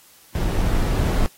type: noise with level ramp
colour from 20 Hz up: brown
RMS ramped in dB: -21 to -18 dBFS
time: 0.35-1.26 s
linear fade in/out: 0 ms
effects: white hiss -51 dBFS RMS until 1.37 s + AAC 48 kbps